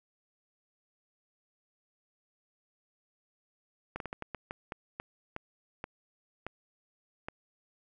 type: slowing click train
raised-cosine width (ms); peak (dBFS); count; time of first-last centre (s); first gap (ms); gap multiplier
0.5; -22; 13; 3.96-7.285; 42; 1.31
effects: none